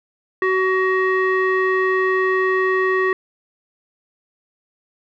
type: tone with low-pass filter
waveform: square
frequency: 376 Hz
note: F#4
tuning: 28 cents sharp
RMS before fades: -18 dBFS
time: 0.42-3.13 s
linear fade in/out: 2 ms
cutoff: 1700 Hz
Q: 6.8
effects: none